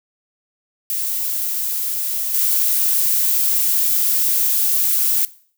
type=noise with level steps; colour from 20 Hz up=violet; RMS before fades=-22 / -17 dBFS; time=0.9-5.25 s; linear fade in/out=0 ms; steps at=2.34 s; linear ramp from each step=5 ms; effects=noise-tail reverb RT60 0.5 s tail -19 dB re dry